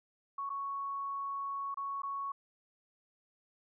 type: tone with dropouts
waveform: sine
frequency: 1110 Hz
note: C#6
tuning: 2 cents sharp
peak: -35 dBFS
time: 0.38-2.32 s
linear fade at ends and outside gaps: 5 ms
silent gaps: 0.494-0.5 / 1.744-1.771 / 2.02-2.032 s
effects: none